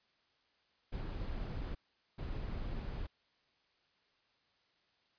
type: noise bursts at uneven times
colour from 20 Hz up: brown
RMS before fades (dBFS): -40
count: 2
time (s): 0.92-1.75 / 2.18-3.07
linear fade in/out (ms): 10
effects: white hiss -74 dBFS RMS until 5.18 s + resampled to 11025 Hz